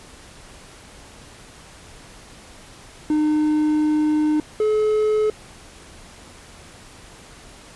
triangle tone pair in turn, 304.5 / 428.5 Hz, D#4 / A4, -37 / -46 cents, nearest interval tritone, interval 591 cents, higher second, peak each -14 / -14 dBFS, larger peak neither, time 3.1-4.4 / 4.6-5.3 s, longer first, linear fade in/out 2 ms, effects pink hiss -44 dBFS RMS until 7.75 s + resampled to 24000 Hz

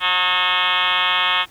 sine tone with frequency modulation, 2182 Hz, C#7, 28 cents flat, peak -15 dBFS, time 0-1.46 s, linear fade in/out 50 ms, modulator 182 Hz, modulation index 7.1, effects pink hiss -49 dBFS RMS until 1.5 s

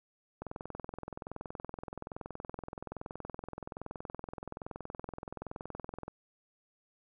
click train, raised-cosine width 1 ms, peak -26 dBFS, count 121, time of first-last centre 0.42-6.08 s, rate 21.2 Hz, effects none

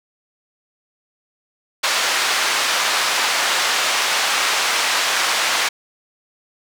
pink band-pass noise, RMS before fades -19 dBFS, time 1.83-5.69 s, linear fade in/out 10 ms, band 1000 to 6500 Hz, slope 12 dB/octave, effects none

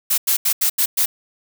blue noise bursts at uneven times, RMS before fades -17 dBFS, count 6, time 0.1-0.18 / 0.27-0.37 / 0.45-0.53 / 0.61-0.7 / 0.78-0.86 / 0.97-1.06 s, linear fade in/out 10 ms, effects none

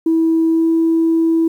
sine tone with pitch glide, 325.7 to 327.8 Hz, E4 to E4, -21 to -10 cents, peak -10 dBFS, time 0.06-1.48 s, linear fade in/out 5 ms, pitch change +11 cents, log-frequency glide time 0.49-0.67 s, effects tanh soft clip ceiling -7 dBFS + 8-bit

